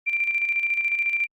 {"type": "tone with tremolo", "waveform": "sine", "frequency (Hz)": 2362, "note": "D7", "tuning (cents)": 9, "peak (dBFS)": -19, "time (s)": [0.06, 1.27], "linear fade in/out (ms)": 20, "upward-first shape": "square", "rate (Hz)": 14, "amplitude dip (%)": 50, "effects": ["Opus 24 kbps"]}